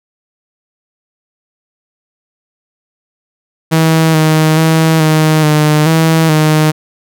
sawtooth tone with pitch steps, 160.9 / 156.8 / 160.7 / 156.2 / 151.8 / 161.5 / 154.7 Hz, E3 / D#3 / E3 / D#3 / D#3 / E3 / D#3, -42 / +14 / -44 / +7 / -42 / -35 / -10 cents, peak -3 dBFS, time 3.71-6.72 s, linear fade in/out 20 ms, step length 430 ms, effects none

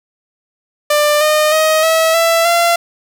sawtooth tone with pitch steps, 594 / 611.1 / 628.6 / 646.6 / 665.2 / 684.3 Hz, D5 / D#5 / D#5 / E5 / E5 / F5, +20 / -31 / +18 / -34 / +16 / -35 cents, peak -6 dBFS, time 0.9-2.76 s, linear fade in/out 5 ms, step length 310 ms, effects none

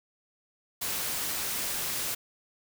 white noise, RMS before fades -32 dBFS, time 0.81-2.15 s, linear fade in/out 10 ms, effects none

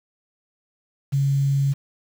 sine tone with quantisation, 138.59 Hz, C#3, in tune, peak -17 dBFS, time 1.12-1.74 s, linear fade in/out 20 ms, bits 7, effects none

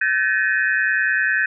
sine tone cluster, 1530 / 1728 / 1858 / 2498 Hz, G6 / A6 / A#6 / D#7, -42 / -32 / -6 / +6 cents, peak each -20 / -20 / -24 / -29 dBFS, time 0.01-1.46 s, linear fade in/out 5 ms, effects none

